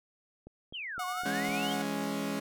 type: click train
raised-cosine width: 2 ms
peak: -34 dBFS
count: 5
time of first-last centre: 0.47-1.49 s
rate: 3.92 Hz
type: exponential two-way sweep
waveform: sine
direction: down then up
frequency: 3322 to 1060 to 3322 Hz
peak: -36 dBFS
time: 0.73-1.74 s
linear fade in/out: 20 ms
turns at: 1.05 s
type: tone with tremolo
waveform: sawtooth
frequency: 729 Hz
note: F#5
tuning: 26 cents flat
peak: -30 dBFS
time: 0.99-1.82 s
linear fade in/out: 5 ms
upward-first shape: square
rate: 11 Hz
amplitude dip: 25%
type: chord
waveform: sawtooth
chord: C# minor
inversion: first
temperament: equal with one note detuned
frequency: 166.83 / 207.7 / 277.2 Hz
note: E3 / G#3 / C#4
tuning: +21 / 0 / 0 cents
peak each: -37 / -31 / -31 dBFS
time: 1.25-2.4 s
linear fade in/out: 10 ms
effects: none